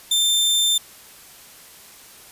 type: tone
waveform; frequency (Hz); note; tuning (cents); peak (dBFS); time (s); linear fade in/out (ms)
sawtooth; 3576; A7; +27; -13; 0.11-0.78; 5
effects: white hiss -45 dBFS RMS until 2.31 s + resampled to 32000 Hz